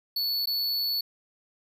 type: tone with dropouts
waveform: square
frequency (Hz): 4435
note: C#8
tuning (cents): 0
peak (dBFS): -26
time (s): 0.16-1.01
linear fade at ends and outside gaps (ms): 5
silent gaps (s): 0.458-0.471
effects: none